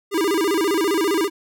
square tone with vibrato, 361.2 Hz, F#4, 42 cents flat, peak -18 dBFS, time 0.11-1.3 s, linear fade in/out 50 ms, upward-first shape square, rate 15 Hz, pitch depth 190 cents each way, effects none

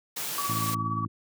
white high-pass noise, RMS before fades -33 dBFS, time 0.16-0.75 s, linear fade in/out 10 ms, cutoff 110 Hz, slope 48 dB/octave
sine tone with tremolo, 1140 Hz, C#6, 48 cents sharp, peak -26 dBFS, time 0.38-1.05 s, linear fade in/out 2 ms, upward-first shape triangle, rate 17 Hz, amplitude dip 65%
harmonic tone, 55 Hz, A1, in tune, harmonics 2 / 3 / 4 / 5 / 6, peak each -32 / -36 / -38 / -40 / -42 dBFS, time 0.48-1.08 s, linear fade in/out 20 ms
effects none

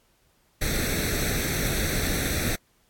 pink noise with comb filter, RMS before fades -26 dBFS, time 0.61-2.56 s, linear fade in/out 10 ms, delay 0.5 ms, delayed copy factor +0.75, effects pink hiss -65 dBFS RMS until 2.89 s + AAC 64 kbps

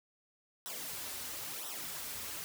white noise with flanger, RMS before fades -42 dBFS, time 0.66-2.44 s, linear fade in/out 0 ms, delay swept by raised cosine 0.43 to 6.13 ms, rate 0.99 Hz, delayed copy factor -0.75, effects none

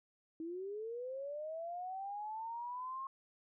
sine linear sweep, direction up, 316.5 to 1082 Hz, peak -40 dBFS, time 0.4-3.07 s, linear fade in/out 2 ms, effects none

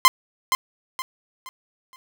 sawtooth tone with echo, 1041 Hz, C6, 9 cents flat, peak -5 dBFS, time 0.05-0.08 s, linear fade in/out 0 ms, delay 470 ms, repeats 4, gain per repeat -9 dB, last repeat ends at 1.96 s, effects none

